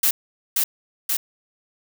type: noise with echo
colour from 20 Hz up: blue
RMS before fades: -18 dBFS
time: 0.03-0.11 s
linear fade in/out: 5 ms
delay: 530 ms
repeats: 2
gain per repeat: -2 dB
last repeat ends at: 1.17 s
effects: none